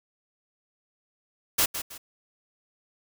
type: noise with echo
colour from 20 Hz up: white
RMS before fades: -22 dBFS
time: 1.58-1.66 s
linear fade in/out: 10 ms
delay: 160 ms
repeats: 2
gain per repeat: -10 dB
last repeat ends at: 1.98 s
effects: none